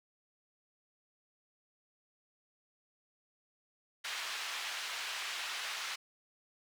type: band-pass noise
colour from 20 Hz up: white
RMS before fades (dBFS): -40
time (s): 4.04-5.96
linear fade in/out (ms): 10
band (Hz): 1100 to 3600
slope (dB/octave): 12
effects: none